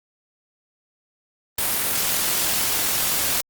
white noise with amplitude modulation, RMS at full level -21 dBFS, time 1.58-3.41 s, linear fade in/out 5 ms, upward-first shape sine, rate 43 Hz, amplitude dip 25%, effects Opus 32 kbps

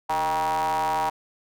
square ring-modulated tone, 82.41 Hz, E2, in tune, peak -20 dBFS, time 0.09-1.1 s, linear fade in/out 10 ms, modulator 870 Hz, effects none

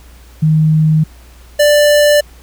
sine / square tone pair in turn, 156.1 / 589.4 Hz, D#3 / D5, +6 / +6 cents, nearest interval octave + major seventh, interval 2300 cents, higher second, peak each -7 dBFS, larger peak neither, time 0.42-1.04 / 1.59-2.21 s, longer neither, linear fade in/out 10 ms, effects added 60 Hz sine -37 dBFS peak until 2.42 s + pink hiss -45 dBFS RMS until 2.42 s

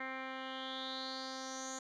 10% pulse tone with low-pass filter sweep, 262.9 Hz, C4, 8 cents sharp, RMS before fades -43 dBFS, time 0-1.79 s, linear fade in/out 5 ms, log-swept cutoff 2100 to 6900 Hz, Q 6.6, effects none

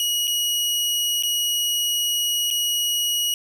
sawtooth tone with dropouts, 2905 Hz, F#7, 32 cents flat, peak -17 dBFS, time 0-3.34 s, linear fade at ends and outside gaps 1 ms, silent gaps 0.272-0.277 / 1.225-1.234 / 2.504-2.51 s, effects none

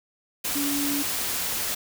sine tone in noise, 285.2 Hz, C#4, 49 cents sharp, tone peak -26 dBFS, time 0.55-1.03 s, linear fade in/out 10 ms, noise white, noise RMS -28 dBFS, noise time 0.44-1.75 s, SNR -1 dB, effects none

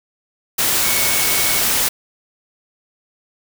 sine tone in noise, 2217 Hz, C#7, in tune, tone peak -25 dBFS, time 0.84-1.6 s, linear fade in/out 10 ms, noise white, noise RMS -17 dBFS, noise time 0.58-1.89 s, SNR -11 dB, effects none

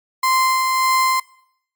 35% pulse tone with tremolo, 1041 Hz, C6, 9 cents flat, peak -12 dBFS, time 0.23-1.2 s, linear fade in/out 5 ms, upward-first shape sine, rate 1.7 Hz, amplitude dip 30%, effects noise-tail reverb RT60 0.7 s tail -21 dB re dry + MP3 96 kbps

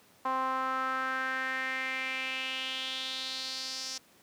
sawtooth tone with band-pass filter sweep, 261.6 Hz, C4, in tune, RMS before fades -34 dBFS, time 0.25-3.98 s, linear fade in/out 5 ms, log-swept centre 1000 to 5500 Hz, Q 4.1, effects pink hiss -61 dBFS RMS until 4.22 s + high-pass 150 Hz 12 dB/octave

